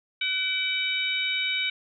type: harmonic tone with a mistuned harmonic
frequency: 750 Hz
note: F#5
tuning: 23 cents sharp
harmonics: 2 / 3 / 4 / 5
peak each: -36 / -27 / -31 / -30 dBFS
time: 0.21-1.7 s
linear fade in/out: 5 ms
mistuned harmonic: 3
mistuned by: +47 cents
effects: none